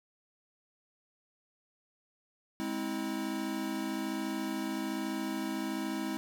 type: chord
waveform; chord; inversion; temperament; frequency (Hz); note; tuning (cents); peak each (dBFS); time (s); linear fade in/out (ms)
square; Ab augmented; none; equal with one note detuned; 207.7 / 261.6 / 322.8; Ab3 / C4 / E4; 0 / 0 / -36; -39 / -39 / -37; 2.6-6.17; 0
effects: none